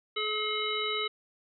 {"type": "harmonic tone", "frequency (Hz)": 427.2, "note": "G#4", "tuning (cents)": 49, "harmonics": [1, 3, 5, 7, 9], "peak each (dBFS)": [-35, -35, -35, -35, -35], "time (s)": [0.16, 1.08], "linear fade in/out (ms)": 10, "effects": []}